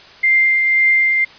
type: tone with tremolo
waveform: sine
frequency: 2097 Hz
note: C7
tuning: 3 cents sharp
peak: -9 dBFS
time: 0.23-1.25 s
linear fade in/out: 10 ms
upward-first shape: triangle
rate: 1.9 Hz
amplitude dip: 35%
effects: white hiss -41 dBFS RMS until 1.38 s + resampled to 11025 Hz

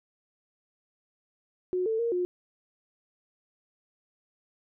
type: tone with pitch steps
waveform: sine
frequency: 365 / 444.5 / 466.4 / 358.3 Hz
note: F#4 / A4 / A#4 / F4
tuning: -24 / +18 / +1 / +44 cents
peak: -25 dBFS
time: 1.73-2.25 s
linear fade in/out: 0 ms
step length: 130 ms
effects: none

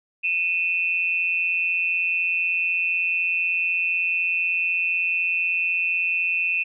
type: tone pair together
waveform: sine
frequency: 2489 / 2665 Hz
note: D#7 / E7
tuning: 0 / +18 cents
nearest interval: minor second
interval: 118 cents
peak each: -23 dBFS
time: 0.23-6.64 s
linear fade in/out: 20 ms
effects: none

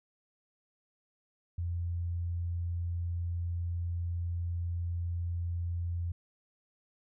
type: tone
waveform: sine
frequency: 86.2 Hz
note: F2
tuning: 22 cents flat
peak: -31 dBFS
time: 1.58-6.12 s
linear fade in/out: 5 ms
effects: none

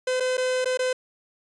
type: tone with dropouts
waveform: 45% pulse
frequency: 510 Hz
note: C5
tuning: 44 cents flat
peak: -22 dBFS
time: 0.07-0.93 s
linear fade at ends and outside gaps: 5 ms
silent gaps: 0.2-0.204 / 0.371-0.378 / 0.646-0.656 / 0.774-0.791 s
effects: resampled to 22050 Hz

